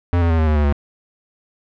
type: tone with pitch steps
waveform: square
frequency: 87.31 / 84.48 / 81.75 / 79.1 / 76.54 / 74.06 / 71.66 Hz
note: F2 / E2 / E2 / D#2 / D#2 / D2 / D2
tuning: 0 / +43 / -14 / +29 / -28 / +15 / -42 cents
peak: -14 dBFS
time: 0.13-0.725 s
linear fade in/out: 0 ms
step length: 85 ms
effects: low-pass 2000 Hz 12 dB/octave